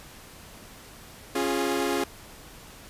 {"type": "chord", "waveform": "sawtooth", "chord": "Db major", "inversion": "none", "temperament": "equal with one note detuned", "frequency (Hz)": [273.7, 349.2, 415.3], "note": ["Db4", "F4", "Ab4"], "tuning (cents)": [-22, 0, 0], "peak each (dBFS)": -25, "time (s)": [1.35, 2.04], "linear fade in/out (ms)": 5, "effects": ["pink hiss -47 dBFS RMS until 2.89 s", "resampled to 32000 Hz"]}